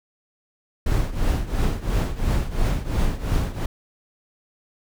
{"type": "noise with tremolo", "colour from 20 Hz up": "brown", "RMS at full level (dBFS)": -18, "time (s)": [0.86, 3.66], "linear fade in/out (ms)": 5, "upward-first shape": "triangle", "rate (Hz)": 2.9, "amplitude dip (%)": 85, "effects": []}